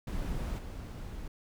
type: noise with level steps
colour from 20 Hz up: brown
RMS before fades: -35 / -41 dBFS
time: 0.07-1.28 s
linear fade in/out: 5 ms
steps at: 0.58 s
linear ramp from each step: 10 ms
effects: none